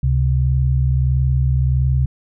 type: tone pair together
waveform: sine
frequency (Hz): 69.3 / 130.82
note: C#2 / C3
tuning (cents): 0 / 0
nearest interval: major seventh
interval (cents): 1100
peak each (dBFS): -16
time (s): 0.03-2.06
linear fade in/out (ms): 5
effects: none